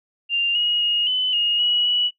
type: tone with pitch steps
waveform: sine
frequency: 2791 / 2886 / 2867 / 3016 / 2862 / 2918 / 2939 Hz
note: F7 / F#7 / F7 / F#7 / F7 / F#7 / F#7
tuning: -2 / -44 / +45 / +32 / +42 / -25 / -12 cents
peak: -17 dBFS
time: 0.29-2.11 s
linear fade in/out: 50 ms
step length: 260 ms
effects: noise-tail reverb RT60 0.1 s tail -18 dB re dry